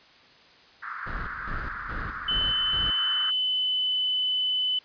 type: band-pass noise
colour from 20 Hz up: pink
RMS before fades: -36 dBFS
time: 0.82-3.31 s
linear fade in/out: 10 ms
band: 1200 to 1700 Hz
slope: 48 dB/octave
type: noise with tremolo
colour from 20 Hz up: brown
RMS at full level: -34 dBFS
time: 1.06-2.91 s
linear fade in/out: 10 ms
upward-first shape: square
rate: 2.4 Hz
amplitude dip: 75%
type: tone with pitch glide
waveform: sine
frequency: 3030 to 3011 Hz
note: F#7 to F#7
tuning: +40 to +30 cents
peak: -23 dBFS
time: 2.28-4.79 s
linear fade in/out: 5 ms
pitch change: -10 cents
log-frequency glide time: 2.7-3.94 s
effects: white hiss -54 dBFS RMS until 4.84 s + resampled to 11025 Hz